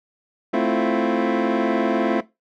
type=chord; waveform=25% pulse; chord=F major seventh; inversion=first; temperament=equal; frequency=220 / 261.6 / 329.6 / 349.2 Hz; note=A3 / C4 / E4 / F4; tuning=0 / 0 / 0 / 0 cents; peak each=-20 dBFS; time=0.53-2.21 s; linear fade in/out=10 ms; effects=noise-tail reverb RT60 0.2 s tail -17 dB re dry + low-pass 2000 Hz 12 dB/octave